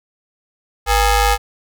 sawtooth ring-modulated tone, 432.1 Hz, A4, 31 cents flat, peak -5 dBFS, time 0.86-1.38 s, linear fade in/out 50 ms, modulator 380 Hz, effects none

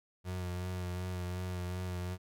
35% pulse tone with vibrato, 90.4 Hz, F#2, 40 cents flat, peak -34 dBFS, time 0.24-2.18 s, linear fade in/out 50 ms, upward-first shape sine, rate 2.7 Hz, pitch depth 25 cents each way, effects none

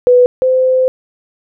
sine tone pair in turn, 494.8 / 515.4 Hz, B4 / C5, +3 / -26 cents, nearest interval minor second, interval 71 cents, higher second, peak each -4 / -8 dBFS, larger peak first, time 0.07-0.26 / 0.42-0.88 s, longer second, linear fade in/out 0 ms, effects none

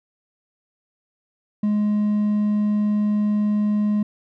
triangle tone with hard clipping, 209.1 Hz, G#3, 12 cents sharp, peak -18 dBFS, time 1.63-4.03 s, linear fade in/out 5 ms, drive 5 dB, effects none

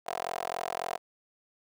15% pulse tone with high-pass filter, 43.65 Hz, F1, in tune, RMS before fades -35 dBFS, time 0.06-0.98 s, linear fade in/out 20 ms, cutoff 680 Hz, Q 3.7, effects none

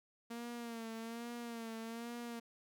sawtooth tone with vibrato, 231.5 Hz, A#3, 12 cents flat, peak -39 dBFS, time 0.3-2.4 s, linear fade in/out 10 ms, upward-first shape sine, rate 1.2 Hz, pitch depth 52 cents each way, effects none

